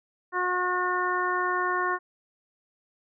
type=harmonic tone; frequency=361.9 Hz; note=F#4; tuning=38 cents flat; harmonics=1 / 2 / 3 / 4 / 5; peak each=-31 / -34 / -27 / -31 / -32 dBFS; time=0.32-1.99 s; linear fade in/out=50 ms; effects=none